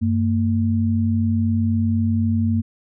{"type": "tone pair together", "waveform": "sine", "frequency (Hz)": [95.71, 228], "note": ["G2", "A#3"], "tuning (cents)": [-41, -38], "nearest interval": "octave + minor third", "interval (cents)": 1503, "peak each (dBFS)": -19, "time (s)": [0.01, 2.62], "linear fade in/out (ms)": 20, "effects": []}